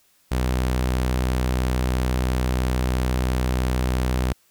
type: tone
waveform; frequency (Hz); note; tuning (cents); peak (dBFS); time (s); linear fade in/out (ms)
sawtooth; 63; B1; +35; -16; 0.31-4.33; 10
effects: white hiss -61 dBFS RMS until 4.5 s